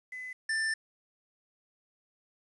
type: tone pair in turn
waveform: sine / square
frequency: 2015 / 1777.1 Hz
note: B6 / A6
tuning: +34 / +17 cents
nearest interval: major second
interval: 217 cents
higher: first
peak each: -38 / -29 dBFS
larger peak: second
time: 0.12-0.33 / 0.49-0.74 s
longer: second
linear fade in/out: 5 ms
effects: resampled to 24000 Hz + 10-bit